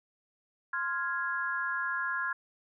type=chord; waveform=sine; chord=F minor; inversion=second; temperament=equal; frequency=1046.5 / 1396.9 / 1661.2 Hz; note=C6 / F6 / Ab6; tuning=0 / 0 / 0 cents; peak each=-36 / -34 / -33 dBFS; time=0.73-2.33 s; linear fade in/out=5 ms; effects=none

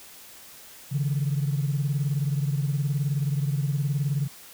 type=beating tone pair; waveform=sine; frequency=138.9 / 157.9 Hz; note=C#3 / D#3; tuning=+4 / +26 cents; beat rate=19 Hz; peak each=-23 / -28 dBFS; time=0.91-4.28 s; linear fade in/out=20 ms; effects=tanh soft clip ceiling -17 dBFS + white hiss -47 dBFS RMS until 4.53 s

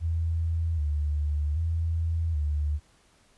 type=tone with vibrato; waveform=sine; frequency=78.2 Hz; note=D#2; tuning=9 cents sharp; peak=-24 dBFS; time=0-2.8 s; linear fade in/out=50 ms; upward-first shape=square; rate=0.64 Hz; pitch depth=90 cents each way; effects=pink hiss -62 dBFS RMS until 3.37 s + resampled to 24000 Hz

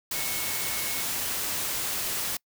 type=tone in noise; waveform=sine; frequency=2194 Hz; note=C#7; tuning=18 cents flat; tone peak=-39 dBFS; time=0.14-1.03 s; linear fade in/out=5 ms; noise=white; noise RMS=-30 dBFS; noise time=0.11-2.37 s; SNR=-12 dB; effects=noise-tail reverb RT60 0.1 s tail -26 dB re dry

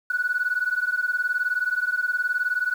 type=beating tone pair; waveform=sine; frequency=1466 / 1485 Hz; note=F#6 / F#6; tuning=-16 / +6 cents; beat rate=19 Hz; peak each=-24 dBFS; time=0.1-2.74 s; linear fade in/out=5 ms; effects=tanh soft clip ceiling -15 dBFS + 8-bit

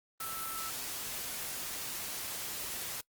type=tone in noise; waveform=sine; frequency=1318.5 Hz; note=E6; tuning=in tune; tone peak=-41 dBFS; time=0.2-0.7 s; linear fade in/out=5 ms; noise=white; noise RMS=-39 dBFS; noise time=0.2-3.01 s; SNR=-5 dB; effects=noise-tail reverb RT60 0.1 s tail -23 dB re dry + Opus 32 kbps

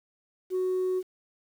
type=tone; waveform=sine; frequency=370 Hz; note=F#4; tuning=in tune; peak=-23 dBFS; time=0.5-1.03 s; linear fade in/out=50 ms; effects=tanh soft clip ceiling -23 dBFS + 9-bit

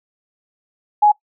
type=tone; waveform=sine; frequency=836 Hz; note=G#5; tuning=11 cents sharp; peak=-8 dBFS; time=1.02-1.12 s; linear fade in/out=10 ms; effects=noise-tail reverb RT60 0.1 s tail -20 dB re dry

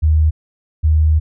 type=tone pair in turn; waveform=sine; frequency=77.78 / 77.78 Hz; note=D#2 / D#2; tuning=0 / 0 cents; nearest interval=unison; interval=0 cents; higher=neither; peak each=-9 dBFS; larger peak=neither; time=0.02-0.31 / 0.83-1.2 s; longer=second; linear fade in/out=20 ms; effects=none

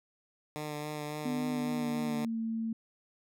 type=tone with vibrato; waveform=10% pulse; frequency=150 Hz; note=D3; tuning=37 cents sharp; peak=-28 dBFS; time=0.56-2.25 s; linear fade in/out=0 ms; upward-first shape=sine; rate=3.6 Hz; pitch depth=18 cents each way
type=tone with pitch glide; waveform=sine; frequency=250 to 225.3 Hz; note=B3 to A3; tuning=+21 to +41 cents; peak=-31 dBFS; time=1.25-2.73 s; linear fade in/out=5 ms; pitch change=-180 cents; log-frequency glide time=1.5-2.38 s
effects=none

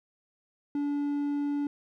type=tone; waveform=triangle; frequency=288 Hz; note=D4; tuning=34 cents flat; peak=-25 dBFS; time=0.75-1.67 s; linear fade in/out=2 ms; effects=none

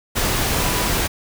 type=tone in noise; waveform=sine; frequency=987.8 Hz; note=B5; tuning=in tune; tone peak=-29 dBFS; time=0.57-0.91 s; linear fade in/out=20 ms; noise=pink; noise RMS=-20 dBFS; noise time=0.15-1.08 s; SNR=-12 dB; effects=none

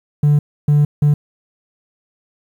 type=tone bursts at uneven times; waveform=triangle; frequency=147 Hz; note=D3; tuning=2 cents sharp; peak=-6 dBFS; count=3; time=0.23-0.39 / 0.68-0.85 / 1.02-1.14 s; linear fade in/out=5 ms; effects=tanh soft clip ceiling -4 dBFS + 8-bit

